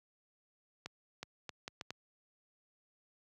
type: accelerating click train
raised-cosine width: 0.2 ms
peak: -24 dBFS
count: 6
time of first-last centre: 0.86-1.906 s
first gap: 370 ms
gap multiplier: 0.71
effects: high-pass 80 Hz 12 dB/octave